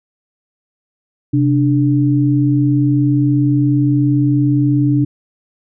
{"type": "tone pair together", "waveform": "sine", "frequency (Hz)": [130.81, 293.7], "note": ["C3", "D4"], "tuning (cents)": [0, 0], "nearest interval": "octave + major second", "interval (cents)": 1400, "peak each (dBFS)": -13, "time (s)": [1.33, 5.05], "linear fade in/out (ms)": 10, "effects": []}